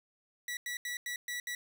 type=tone bursts at uneven times; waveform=sawtooth; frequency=1948 Hz; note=B6; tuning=24 cents flat; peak=-32 dBFS; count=6; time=0.48-0.57 / 0.66-0.77 / 0.85-0.97 / 1.06-1.16 / 1.28-1.4 / 1.47-1.55 s; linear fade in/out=2 ms; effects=none